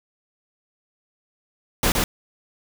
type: noise with echo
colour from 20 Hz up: pink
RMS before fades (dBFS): -19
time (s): 1.83-1.92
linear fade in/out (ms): 2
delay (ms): 120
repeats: 1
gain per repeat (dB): -2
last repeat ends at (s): 2.04
effects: none